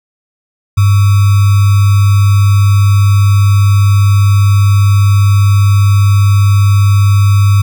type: tone with sample-and-hold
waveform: sine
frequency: 100 Hz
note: G2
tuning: 35 cents sharp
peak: -4 dBFS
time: 0.77-7.62 s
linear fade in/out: 10 ms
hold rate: 1225 Hz
effects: none